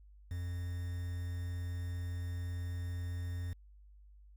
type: tone with quantisation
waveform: triangle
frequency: 87.9 Hz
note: F2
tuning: 12 cents sharp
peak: -34 dBFS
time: 0.31-3.53 s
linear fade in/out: 0 ms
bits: 9
effects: added 50 Hz sine -55 dBFS peak until 4.36 s